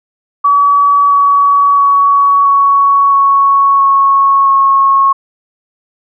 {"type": "tone with pitch steps", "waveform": "sine", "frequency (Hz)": [1140, 1132.1, 1124.3, 1116.5, 1108.8, 1101.2, 1093.6], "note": ["C#6", "C#6", "C#6", "C#6", "C#6", "C#6", "C#6"], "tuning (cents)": [48, 36, 24, 12, 0, -12, -24], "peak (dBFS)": -5, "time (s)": [0.44, 5.13], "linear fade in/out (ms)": 10, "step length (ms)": 670, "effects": []}